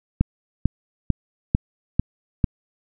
click train, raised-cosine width 5 ms, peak -4 dBFS, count 6, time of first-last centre 0.21-2.442 s, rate 2.24 Hz, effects none

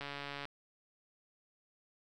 click train, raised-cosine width 0.3 ms, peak -26 dBFS, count 64, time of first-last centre 0.01-0.454 s, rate 142 Hz, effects none

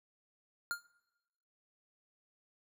square tone with exponential decay, 1407 Hz, F6, 12 cents sharp, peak -31 dBFS, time 0.71-0.85 s, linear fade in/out 0 ms, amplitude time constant 30 ms, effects noise-tail reverb RT60 1.0 s tail -22 dB re dry

